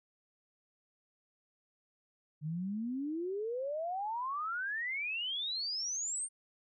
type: exponential sweep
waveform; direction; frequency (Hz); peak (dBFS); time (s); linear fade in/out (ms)
sine; up; 146.7 to 8950; -34; 2.41-6.29; 50
effects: none